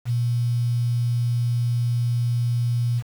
sine tone with quantisation, 120 Hz, B2, 49 cents flat, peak -19 dBFS, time 0.05-3.03 s, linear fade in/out 50 ms, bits 7, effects none

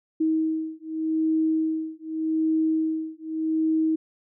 sine beating tone pair, 317.3 / 318.14 Hz, D#4 / D#4, +34 / +39 cents, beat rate 0.84 Hz, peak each -25 dBFS, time 0.2-3.96 s, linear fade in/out 10 ms, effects none

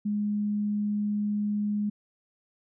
sine tone, 207.7 Hz, G#3, in tune, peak -25 dBFS, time 0.05-1.9 s, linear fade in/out 10 ms, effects none

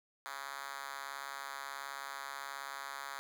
5% pulse tone with high-pass filter, 138.59 Hz, C#3, in tune, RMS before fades -44 dBFS, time 0.26-3.19 s, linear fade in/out 0 ms, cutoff 1100 Hz, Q 1.3, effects none

